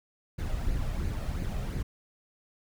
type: noise with flanger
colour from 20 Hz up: brown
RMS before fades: -31 dBFS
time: 0.38-1.83 s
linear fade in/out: 10 ms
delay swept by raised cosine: 0.44 to 1.64 ms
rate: 2.9 Hz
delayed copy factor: +0.5
effects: none